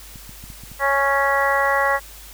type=clicks; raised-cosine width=5 ms; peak=-27 dBFS; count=6; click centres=0.158 / 0.294 / 0.44 / 0.502 / 0.637 / 0.717 s
type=harmonic tone; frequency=277.2 Hz; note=C#4; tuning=in tune; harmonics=2 / 3 / 4 / 5 / 6 / 7; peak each=-22 / -23 / -22 / -27 / -25 / -22 dBFS; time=0.79-2 s; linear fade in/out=50 ms
effects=added 50 Hz sine -42 dBFS peak until 2.33 s + white hiss -42 dBFS RMS until 2.33 s